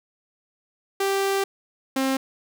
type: tone pair in turn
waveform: sawtooth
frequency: 392 / 266.4 Hz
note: G4 / C4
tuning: 0 / +31 cents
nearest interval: perfect fifth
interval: 669 cents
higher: first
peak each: -17 dBFS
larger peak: neither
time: 1-1.44 / 1.96-2.17 s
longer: first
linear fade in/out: 5 ms
effects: none